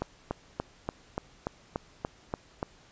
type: click train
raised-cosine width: 1 ms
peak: -16 dBFS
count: 10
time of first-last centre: 0.02-2.629 s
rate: 3.45 Hz
effects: pink hiss -58 dBFS RMS until 2.91 s + resampled to 16000 Hz